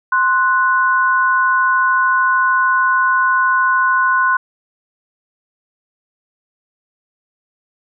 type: tone pair together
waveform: sine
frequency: 1046.5 / 1480 Hz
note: C6 / F#6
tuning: 0 / 0 cents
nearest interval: tritone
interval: 600 cents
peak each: -14 dBFS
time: 0.12-4.37 s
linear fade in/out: 5 ms
effects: none